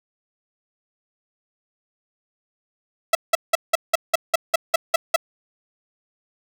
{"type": "tone bursts", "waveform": "sawtooth", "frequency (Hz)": 659.3, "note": "E5", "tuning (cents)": 0, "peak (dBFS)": -9, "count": 11, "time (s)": [3.13, 5.161], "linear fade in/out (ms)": 5, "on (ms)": 21, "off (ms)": 180, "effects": []}